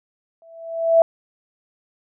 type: tone with exponential growth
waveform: sine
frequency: 661 Hz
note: E5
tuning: 5 cents sharp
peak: -7 dBFS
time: 0.42-1.02 s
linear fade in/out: 1 ms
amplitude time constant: 130 ms
effects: none